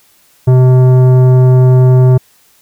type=tone with tanh clipping; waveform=sine; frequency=127.8 Hz; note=C3; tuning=40 cents flat; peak=-5 dBFS; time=0.47-2.18 s; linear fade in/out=10 ms; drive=13 dB; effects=white hiss -49 dBFS RMS until 2.61 s

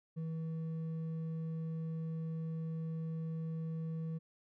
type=tone with hard clipping; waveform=sine; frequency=161.5 Hz; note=E3; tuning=35 cents flat; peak=-38 dBFS; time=0.16-4.19 s; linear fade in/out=20 ms; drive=4 dB; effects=none

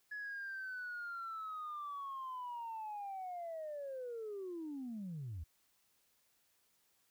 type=linear sweep; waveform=sine; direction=down; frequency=1700 to 71.3 Hz; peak=-40 dBFS; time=0.11-5.44 s; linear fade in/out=10 ms; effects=tanh soft clip ceiling -38 dBFS + white hiss -75 dBFS RMS until 7.1 s

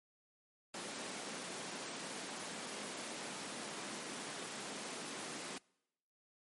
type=high-pass noise; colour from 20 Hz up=pink; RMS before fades=-45 dBFS; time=0.74-5.58 s; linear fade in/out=2 ms; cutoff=190 Hz; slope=24 dB/octave; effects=noise-tail reverb RT60 0.9 s tail -26 dB re dry + MP3 48 kbps

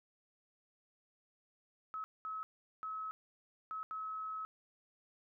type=tone bursts at uneven times; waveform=sine; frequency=1287 Hz; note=E6; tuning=42 cents flat; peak=-39 dBFS; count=5; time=1.94-2.04 / 2.25-2.43 / 2.83-3.11 / 3.71-3.83 / 3.91-4.45 s; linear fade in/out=0 ms; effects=none

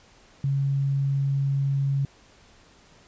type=tone; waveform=sine; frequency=138.2 Hz; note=C#3; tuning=5 cents flat; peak=-21 dBFS; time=0.44-2.05 s; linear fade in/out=2 ms; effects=pink hiss -55 dBFS RMS until 3.07 s + resampled to 16000 Hz

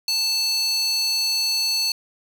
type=tone with high-pass filter; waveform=square; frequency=882 Hz; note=A5; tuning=4 cents sharp; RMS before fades=-22 dBFS; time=0.08-1.92 s; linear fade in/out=2 ms; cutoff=4200 Hz; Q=3.9; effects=none

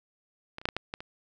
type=clicks; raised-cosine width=0.3 ms; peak=-22 / -30 / -11 / -13 / -14 / -18 / -25 dBFS; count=7; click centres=0.584 / 0.615 / 0.655 / 0.688 / 0.766 / 0.939 / 1.005 s; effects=none

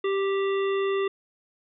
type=harmonic tone; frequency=392 Hz; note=G4; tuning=in tune; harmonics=1 / 3 / 5 / 7 / 9; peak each=-23 / -33 / -37 / -40 / -42 dBFS; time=0.04-1.08 s; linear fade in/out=5 ms; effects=none

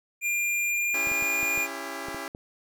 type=tone with pitch glide; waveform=square; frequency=2400 to 2418 Hz; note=D7 to D7; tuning=+37 to +50 cents; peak=-25 dBFS; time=0.21-1.68 s; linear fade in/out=50 ms; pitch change=+13 cents; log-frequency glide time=0.67-1.28 s
type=chord; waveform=10% pulse; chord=C# diminished; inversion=none; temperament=just; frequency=277.2 / 332.6 / 399.1 Hz; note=C#4 / E4 / G4; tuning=0 / +16 / +31 cents; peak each=-30 dBFS; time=0.94-2.28 s; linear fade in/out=2 ms
type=clicks; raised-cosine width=2 ms; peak=-26 dBFS; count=8; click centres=1.072 / 1.116 / 1.224 / 1.43 / 1.577 / 2.085 / 2.146 / 2.349 s
effects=none

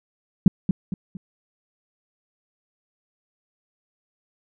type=tone with echo; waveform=sine; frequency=186.5 Hz; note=F#3; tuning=14 cents sharp; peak=-7 dBFS; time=0.46-0.48 s; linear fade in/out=2 ms; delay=230 ms; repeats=3; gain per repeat=-8 dB; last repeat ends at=1.17 s; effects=none

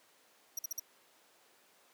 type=tone bursts; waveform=sawtooth; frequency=5770 Hz; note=F#8; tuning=44 cents flat; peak=-32 dBFS; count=4; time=0.57-0.797 s; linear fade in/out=5 ms; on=20 ms; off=49 ms; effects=pink hiss -65 dBFS RMS until 1.93 s + high-pass 400 Hz 12 dB/octave

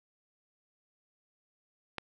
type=click; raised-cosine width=0.3 ms; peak=-19 dBFS; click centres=1.983 s; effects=none

